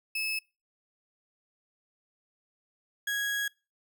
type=tone pair in turn; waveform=35% pulse; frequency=2600 / 1655.5 Hz; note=E7 / G#6; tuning=-24 / -6 cents; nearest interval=minor sixth; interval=782 cents; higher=first; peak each=-28 / -27 dBFS; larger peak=second; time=0.15-0.39 / 3.07-3.48 s; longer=second; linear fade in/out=5 ms; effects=noise-tail reverb RT60 0.3 s tail -25 dB re dry